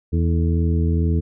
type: harmonic tone with a mistuned harmonic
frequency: 82.41 Hz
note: E2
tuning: in tune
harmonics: 1 / 2 / 3 / 4 / 5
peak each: -17 / -23 / -27 / -29 / -31 dBFS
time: 0.12-1.21 s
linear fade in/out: 20 ms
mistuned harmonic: 5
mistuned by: +85 cents
effects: none